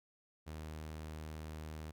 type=tone; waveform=sawtooth; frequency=77.78 Hz; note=D#2; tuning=in tune; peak=-40 dBFS; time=0.46-1.92 s; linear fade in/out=20 ms; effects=none